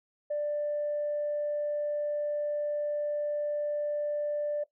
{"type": "tone", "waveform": "sine", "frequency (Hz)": 590, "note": "D5", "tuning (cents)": 8, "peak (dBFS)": -27, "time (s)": [0.3, 4.64], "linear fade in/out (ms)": 10, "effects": ["noise-tail reverb RT60 0.1 s tail -17 dB re dry", "tanh soft clip ceiling -24 dBFS"]}